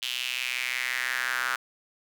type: tone with high-pass filter sweep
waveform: square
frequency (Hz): 62.8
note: B1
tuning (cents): +30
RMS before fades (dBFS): -30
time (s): 0.02-1.56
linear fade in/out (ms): 5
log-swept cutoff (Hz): 3100 to 1400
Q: 4.2
effects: none